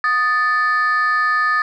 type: tone pair together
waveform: sine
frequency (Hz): 1240 / 1758.1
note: D#6 / A6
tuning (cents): -6 / -2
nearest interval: tritone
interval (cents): 604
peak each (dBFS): -15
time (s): 0.04-1.62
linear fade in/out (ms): 2
effects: tanh soft clip ceiling -11 dBFS